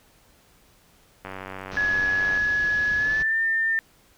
click train, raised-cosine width 0.5 ms, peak -20 dBFS, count 108, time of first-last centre 1.25-2.375 s, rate 95.1 Hz
pink low-pass noise, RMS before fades -38 dBFS, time 1.71-3.23 s, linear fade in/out 10 ms, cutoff 6200 Hz, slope 96 dB/octave
sine tone with pitch glide, 1691 to 1801.9 Hz, G#6 to A6, +31 to +41 cents, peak -20 dBFS, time 1.77-3.79 s, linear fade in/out 0 ms, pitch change +110 cents, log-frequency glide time 2.97-3.37 s
effects pink hiss -58 dBFS RMS until 4.17 s

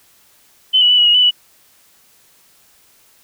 sine tone with pitch steps, 3045 / 2939 / 2978 / 2917 / 2881 / 2988 / 2947 Hz, F#7 / F#7 / F#7 / F#7 / F#7 / F#7 / F#7, +49 / -12 / +11 / -25 / -47 / +16 / -8 cents, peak -8 dBFS, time 0.73-1.311 s, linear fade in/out 20 ms, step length 83 ms, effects white hiss -52 dBFS RMS until 3.23 s

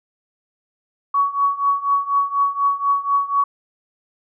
sine tone with tremolo, 1124 Hz, C#6, 24 cents sharp, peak -12 dBFS, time 1.14-3.44 s, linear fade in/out 5 ms, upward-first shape triangle, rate 4.1 Hz, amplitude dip 90%, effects none

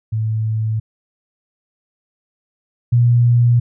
sine tone pair in turn, 110 / 119.94 Hz, A2 / A#2, 0 / +50 cents, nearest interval minor second, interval 150 cents, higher second, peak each -16 / -9 dBFS, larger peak second, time 0.12-0.8 / 2.92-3.6 s, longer neither, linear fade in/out 10 ms, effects none

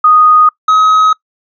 sine / triangle tone pair in turn, 1241 / 1270.7 Hz, D#6 / D#6, -5 / +36 cents, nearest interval unison, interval 41 cents, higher second, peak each -3 dBFS, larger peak neither, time 0.04-0.49 / 0.68-1.13 s, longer neither, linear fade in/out 5 ms, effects noise-tail reverb RT60 0.1 s tail -23 dB re dry + resampled to 16000 Hz

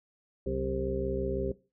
harmonic tone with a mistuned harmonic, 65.9 Hz, C2, 13 cents sharp, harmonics 1 / 2 / 3 / 4 / 6 / 7 / 8, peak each -36 / -40 / -38 / -39 / -33 / -42 / -37 dBFS, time 0.46-1.52 s, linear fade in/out 5 ms, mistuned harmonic 3, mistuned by -89 cents, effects noise-tail reverb RT60 0.3 s tail -19 dB re dry

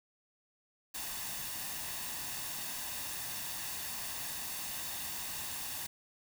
white noise with comb filter, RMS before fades -40 dBFS, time 0.94-5.87 s, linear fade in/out 10 ms, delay 1.1 ms, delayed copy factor +0.5, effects none

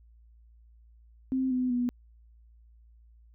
sine tone with pitch steps, 261.6 / 253.1 / 244.9 Hz, C4 / B3 / B3, 0 / +43 / -14 cents, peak -25 dBFS, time 1.32-1.89 s, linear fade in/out 0 ms, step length 190 ms, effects added 57 Hz sine -54 dBFS peak until 3.34 s

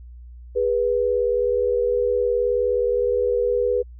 sine tone pair together, 409.4 / 488.7 Hz, G#4 / B4, -25 / -18 cents, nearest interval minor third, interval 307 cents, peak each -23 / -19 dBFS, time 0.55-3.83 s, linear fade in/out 20 ms, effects added 60 Hz sine -38 dBFS peak until 3.99 s

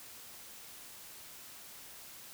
silence, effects white hiss -51 dBFS RMS until 2.33 s

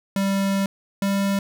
square tone pair in turn, 196 / 197.59 Hz, G3 / G3, 0 / +14 cents, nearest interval unison, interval 14 cents, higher second, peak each -20 dBFS, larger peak neither, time 0.16-0.66 / 1.02-1.39 s, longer first, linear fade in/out 2 ms, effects none

